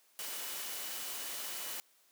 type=tone in noise; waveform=sine; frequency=2960 Hz; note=F#7; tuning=in tune; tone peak=-52 dBFS; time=0.19-1.8 s; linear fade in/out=0 ms; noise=white; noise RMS=-41 dBFS; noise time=0.19-1.8 s; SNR=-14 dB; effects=white hiss -68 dBFS RMS until 2.11 s + high-pass 300 Hz 12 dB/octave